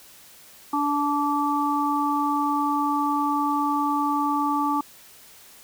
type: harmonic tone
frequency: 290 Hz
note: D4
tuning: 22 cents flat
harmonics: 1 / 3 / 4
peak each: -25 / -25 / -25 dBFS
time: 0.73-4.81 s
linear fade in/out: 5 ms
effects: white hiss -49 dBFS RMS until 5.63 s